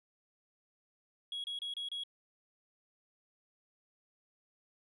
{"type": "tone bursts", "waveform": "sine", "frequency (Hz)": 3322, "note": "G#7", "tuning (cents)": 0, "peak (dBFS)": -35, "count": 5, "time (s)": [1.32, 2.036], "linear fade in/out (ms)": 2, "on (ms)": 120, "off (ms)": 29, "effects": ["tanh soft clip ceiling -35 dBFS"]}